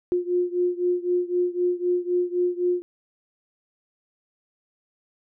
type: beating tone pair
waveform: sine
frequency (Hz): 354.8 / 358.7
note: F4 / F4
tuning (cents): +27 / +46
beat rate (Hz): 3.9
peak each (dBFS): -23 / -25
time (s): 0.12-2.82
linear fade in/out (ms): 0
effects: none